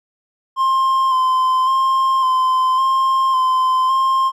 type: tone with vibrato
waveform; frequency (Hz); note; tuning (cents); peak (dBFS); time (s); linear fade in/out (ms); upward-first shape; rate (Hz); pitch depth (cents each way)
triangle; 1046.5; C6; 0; -11; 0.56-4.32; 50; square; 0.9; 21
effects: none